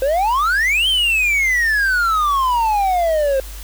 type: exponential two-way sweep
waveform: triangle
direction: up then down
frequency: 513 to 3182 to 524 Hz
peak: -12 dBFS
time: 0.02-3.4 s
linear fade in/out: 2 ms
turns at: 0.88 s
effects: added 50 Hz sine -30 dBFS peak until 3.63 s + white hiss -38 dBFS RMS until 3.63 s